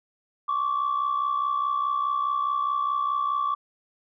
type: tone pair together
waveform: sine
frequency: 1090 / 1154.8 Hz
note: C#6 / D6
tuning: -29 / -30 cents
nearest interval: minor second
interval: 99 cents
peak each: -27 / -23 dBFS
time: 0.48-3.55 s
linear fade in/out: 10 ms
effects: tanh soft clip ceiling -18 dBFS